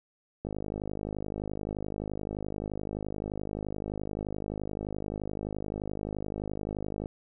click train, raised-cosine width 2 ms, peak -21 dBFS, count 342, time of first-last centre 0.45-7.059 s, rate 51.6 Hz, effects none

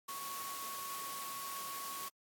sine tone in noise, 1108.7 Hz, C#6, in tune, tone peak -43 dBFS, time 0.08-2.09 s, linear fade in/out 10 ms, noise white, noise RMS -45 dBFS, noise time 0.08-2.09 s, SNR -1 dB, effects high-pass 150 Hz 12 dB/octave + AAC 64 kbps

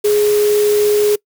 sine tone in noise, 417.4 Hz, G#4, 9 cents sharp, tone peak -10 dBFS, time 0.04-1.16 s, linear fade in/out 10 ms, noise white, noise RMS -25 dBFS, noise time 0.04-1.16 s, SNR +12 dB, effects noise-tail reverb RT60 0.1 s tail -24 dB re dry

